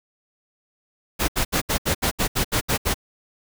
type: noise bursts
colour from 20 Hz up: pink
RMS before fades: -21 dBFS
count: 11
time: 1.19-2.944 s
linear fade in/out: 20 ms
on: 94 ms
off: 72 ms
effects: none